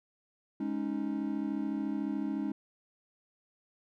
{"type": "chord", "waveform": "triangle", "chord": "Ab suspended fourth", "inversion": "none", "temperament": "equal", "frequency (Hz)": [207.7, 277.2, 311.1], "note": ["Ab3", "Db4", "Eb4"], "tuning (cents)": [0, 0, 0], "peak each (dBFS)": [-34, -33, -34], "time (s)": [0.6, 2.52], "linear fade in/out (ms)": 5, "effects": []}